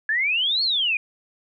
sine exponential two-way sweep, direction up then down, 1684 to 4435 to 2394 Hz, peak -19 dBFS, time 0.09-0.97 s, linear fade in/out 2 ms, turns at 0.63 s, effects none

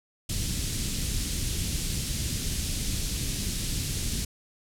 pink band-stop noise, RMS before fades -29 dBFS, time 0.29-4.25 s, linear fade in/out 5 ms, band 210 to 3900 Hz, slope 12 dB/octave, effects low-pass 11000 Hz 12 dB/octave

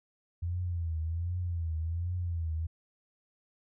sine tone with vibrato, 84.6 Hz, E2, 45 cents sharp, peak -30 dBFS, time 0.42-2.67 s, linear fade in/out 10 ms, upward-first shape triangle, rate 1.3 Hz, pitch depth 120 cents each way, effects none

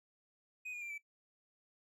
triangle tone with pitch steps, 2500 / 2436 / 2373 / 2312 Hz, D#7 / D#7 / D7 / D7, +8 / -37 / +17 / -28 cents, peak -40 dBFS, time 0.65-0.982 s, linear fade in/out 10 ms, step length 83 ms, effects noise-tail reverb RT60 0.1 s tail -18 dB re dry

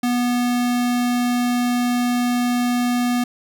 square tone, 244.2 Hz, B3, 19 cents flat, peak -18 dBFS, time 0.03-3.24 s, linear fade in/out 5 ms, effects none

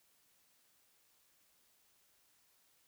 silence, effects white hiss -72 dBFS RMS until 2.87 s

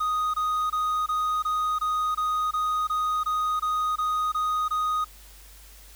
triangle tone bursts, 1244.5 Hz, D#6, in tune, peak -21 dBFS, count 14, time 0-5.046 s, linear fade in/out 10 ms, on 340 ms, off 22 ms, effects added 50 Hz sine -48 dBFS peak until 5.95 s + white hiss -51 dBFS RMS until 5.95 s

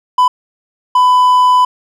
triangle tone bursts at uneven times, 1000 Hz, B5, 21 cents sharp, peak -4 dBFS, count 2, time 0.18-0.28 / 0.95-1.65 s, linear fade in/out 5 ms, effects none

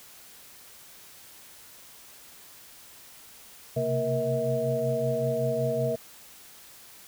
sine tone cluster, 128.2 / 133.5 / 231.5 / 472.1 / 645 Hz, C3 / C3 / A#3 / A#4 / E5, -35 / +35 / -12 / +22 / -38 cents, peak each -33 / -33 / -35 / -29 / -28 dBFS, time 3.76-5.96 s, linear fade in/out 10 ms, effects white hiss -50 dBFS RMS until 7.07 s

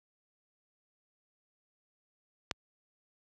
click, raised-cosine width 0.2 ms, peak -13 dBFS, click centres 2.512 s, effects high-pass 60 Hz 12 dB/octave

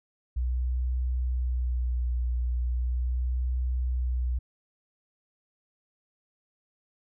sine tone with vibrato, 61.74 Hz, B1, in tune, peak -24 dBFS, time 0.36-4.39 s, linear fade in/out 10 ms, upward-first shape sine, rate 0.38 Hz, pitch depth 26 cents each way, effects tanh soft clip ceiling -20 dBFS

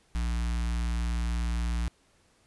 square tone with notch filter, 58.27 Hz, A#1, in tune, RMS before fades -29 dBFS, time 0.15-1.88 s, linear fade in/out 0 ms, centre 480 Hz, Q 0.6, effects pink hiss -65 dBFS RMS until 2.46 s + resampled to 24000 Hz

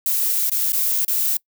violet noise with dropouts, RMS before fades -20 dBFS, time 0.06-1.37 s, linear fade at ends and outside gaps 2 ms, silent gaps 0.497-0.517 / 0.721-0.731 / 1.049-1.08 s, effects noise-tail reverb RT60 0.1 s tail -25 dB re dry

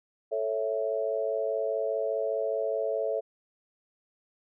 sine chord, A major, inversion none, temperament equal, 440 / 554.4 / 659.3 Hz, A4 / C#5 / E5, 0 / 0 / 0 cents, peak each -31 dBFS, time 0.31-3.21 s, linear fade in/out 20 ms, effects none

